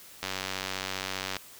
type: click train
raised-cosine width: 0.2 ms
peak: -14 dBFS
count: 109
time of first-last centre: 0.23-1.367 s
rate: 95 Hz
effects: white hiss -50 dBFS RMS until 1.59 s